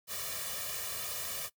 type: noise with comb filter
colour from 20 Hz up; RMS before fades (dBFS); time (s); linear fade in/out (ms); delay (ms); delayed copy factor
white; -38; 0.07-1.5; 50; 1.7; +1
effects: noise-tail reverb RT60 0.1 s tail -20 dB re dry + high-pass 60 Hz 12 dB/octave